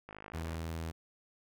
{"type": "click train", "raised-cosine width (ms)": 0.5, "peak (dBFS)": -31, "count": 25, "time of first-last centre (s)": [0.09, 0.549], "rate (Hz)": 52.3}
{"type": "tone", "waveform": "sawtooth", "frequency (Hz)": 81.7, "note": "E2", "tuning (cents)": -15, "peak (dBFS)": -33, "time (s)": [0.33, 0.92], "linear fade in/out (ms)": 20}
{"effects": []}